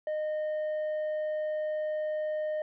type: tone with tanh clipping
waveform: sine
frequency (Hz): 614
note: D#5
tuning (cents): -23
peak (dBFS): -30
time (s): 0.07-2.62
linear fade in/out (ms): 2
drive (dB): 4
effects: none